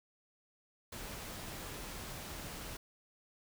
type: noise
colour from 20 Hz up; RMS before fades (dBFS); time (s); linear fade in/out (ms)
pink; -45; 0.92-2.77; 5
effects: none